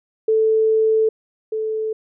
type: tone pair in turn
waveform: sine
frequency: 440 / 437.2 Hz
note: A4 / A4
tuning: 0 / -11 cents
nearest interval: unison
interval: 11 cents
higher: first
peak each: -13 / -20 dBFS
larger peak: first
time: 0.28-1.09 / 1.52-1.93 s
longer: first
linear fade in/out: 5 ms
effects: none